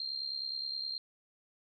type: tone with amplitude modulation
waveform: sine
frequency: 4186 Hz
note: C8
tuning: in tune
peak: -32 dBFS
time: 0-0.98 s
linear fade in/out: 2 ms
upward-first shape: sine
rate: 69.6 Hz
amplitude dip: 70%
effects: none